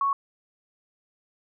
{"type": "tone", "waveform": "sine", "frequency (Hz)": 1108.7, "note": "C#6", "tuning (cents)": 0, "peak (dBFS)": -21, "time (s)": [0.01, 0.13], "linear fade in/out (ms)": 2, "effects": []}